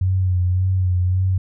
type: tone with vibrato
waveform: sine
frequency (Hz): 91.9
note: F#2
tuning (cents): -11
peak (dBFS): -15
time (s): 0.01-1.38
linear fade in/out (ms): 5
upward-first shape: sine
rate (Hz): 1.8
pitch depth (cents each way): 41
effects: none